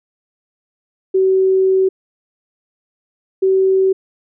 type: tone pair in turn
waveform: sine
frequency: 379.6 / 381.4 Hz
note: F#4 / G4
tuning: +44 / -47 cents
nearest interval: unison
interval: 9 cents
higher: second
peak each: -10 dBFS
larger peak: neither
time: 1.14-1.89 / 3.42-3.93 s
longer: first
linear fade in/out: 10 ms
effects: none